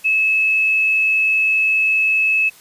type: tone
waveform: sine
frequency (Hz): 2595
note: E7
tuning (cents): -28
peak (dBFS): -13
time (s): 0.04-2.5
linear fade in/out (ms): 20
effects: white hiss -46 dBFS RMS until 2.6 s + resampled to 32000 Hz